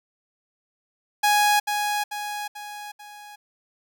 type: tone with echo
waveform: sawtooth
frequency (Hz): 830.6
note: G#5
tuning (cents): 0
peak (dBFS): -13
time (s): 1.23-1.6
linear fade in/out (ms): 10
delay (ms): 440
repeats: 4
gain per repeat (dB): -6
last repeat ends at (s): 3.36
effects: none